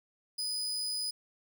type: tone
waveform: 35% pulse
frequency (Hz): 4978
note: D#8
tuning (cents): 0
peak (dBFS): -31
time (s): 0.38-1.11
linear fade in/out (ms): 10
effects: none